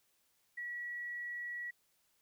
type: tone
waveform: sine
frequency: 1930 Hz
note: B6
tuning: 40 cents flat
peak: -39 dBFS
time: 0.57-1.71 s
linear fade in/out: 10 ms
effects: white hiss -75 dBFS RMS until 2.21 s